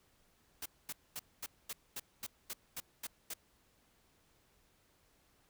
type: noise bursts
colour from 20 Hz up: white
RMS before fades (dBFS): -42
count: 11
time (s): 0.62-3.338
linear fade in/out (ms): 5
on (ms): 38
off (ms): 230
effects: pink hiss -71 dBFS RMS until 5.49 s